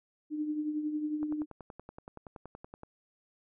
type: tone with tremolo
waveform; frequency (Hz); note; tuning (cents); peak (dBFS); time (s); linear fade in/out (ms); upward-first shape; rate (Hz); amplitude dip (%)
sine; 302.5; D#4; -49; -28; 0.3-1.46; 50; triangle; 11; 60
type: click train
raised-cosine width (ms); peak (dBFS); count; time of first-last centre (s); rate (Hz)
1; -31; 18; 1.23-2.834; 10.6
effects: none